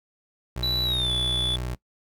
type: tone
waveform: 25% pulse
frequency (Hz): 61.5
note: B1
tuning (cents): -7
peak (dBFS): -25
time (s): 0.56-1.75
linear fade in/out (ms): 5
type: tone with pitch glide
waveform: triangle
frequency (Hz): 3951 to 3459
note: B7 to A7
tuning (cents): 0 to -30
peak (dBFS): -22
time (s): 0.63-1.56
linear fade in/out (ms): 2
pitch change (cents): -230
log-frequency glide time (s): 0.84-1.11
effects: noise-tail reverb RT60 0.1 s tail -20 dB re dry